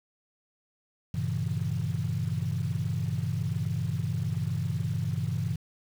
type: chord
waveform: sine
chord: G diminished seventh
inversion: none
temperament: equal with one note detuned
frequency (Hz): 98 / 116.54 / 137.55 / 164.81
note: G2 / Bb2 / Db3 / Fb3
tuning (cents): 0 / 0 / -13 / 0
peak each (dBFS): -32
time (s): 1.14-5.56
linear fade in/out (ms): 5
effects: tanh soft clip ceiling -19 dBFS + 8-bit